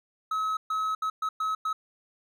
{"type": "tone bursts at uneven times", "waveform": "triangle", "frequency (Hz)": 1284, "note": "E6", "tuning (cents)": -46, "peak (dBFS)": -24, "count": 6, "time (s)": [[0.31, 0.57], [0.7, 0.95], [1.02, 1.1], [1.22, 1.29], [1.4, 1.55], [1.65, 1.73]], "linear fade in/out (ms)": 5, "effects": []}